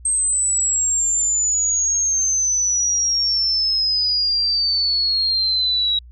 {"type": "exponential sweep", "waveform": "sine", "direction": "down", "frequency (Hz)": [8372, 3849], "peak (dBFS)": -16, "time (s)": [0.05, 5.99], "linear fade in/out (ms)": 5, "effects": ["added 60 Hz sine -39 dBFS peak until 6.11 s"]}